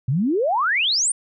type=exponential sweep; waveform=sine; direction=up; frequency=118 to 9580 Hz; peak=-17 dBFS; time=0.08-1.12 s; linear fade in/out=5 ms; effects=none